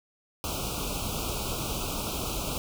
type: band-stop noise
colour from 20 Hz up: pink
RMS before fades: -32 dBFS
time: 0.44-2.58 s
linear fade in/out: 0 ms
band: 1400 to 2400 Hz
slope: 96 dB/octave
effects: none